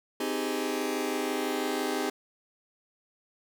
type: chord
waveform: sawtooth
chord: Ab major seventh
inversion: first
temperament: just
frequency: 259.6 / 311.5 / 389.3 / 415.3 Hz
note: C4 / Eb4 / G4 / Ab4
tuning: -13 / +2 / -12 / 0 cents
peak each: -30 dBFS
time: 0.2-2.1 s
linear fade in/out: 5 ms
effects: none